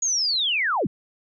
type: linear sweep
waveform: sine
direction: down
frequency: 6760 to 113.3 Hz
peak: -20 dBFS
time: 0.02-0.87 s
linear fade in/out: 5 ms
effects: none